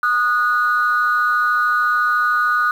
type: tone pair together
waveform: sine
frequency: 1229.3 / 1463 Hz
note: D#6 / F#6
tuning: -21 / -20 cents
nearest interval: minor third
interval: 301 cents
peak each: -16 dBFS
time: 0.03-2.71 s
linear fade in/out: 2 ms
effects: tanh soft clip ceiling -8 dBFS + 7-bit